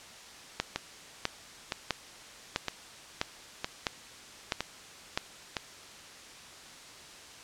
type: two click trains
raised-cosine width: 0.2 ms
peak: -10 / -13 dBFS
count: 8 / 6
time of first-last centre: 0.6-5.175 / 0.76-5.568 s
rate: 1.53 / 1.04 Hz
effects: white hiss -49 dBFS RMS until 7.43 s + low-pass 7000 Hz 12 dB/octave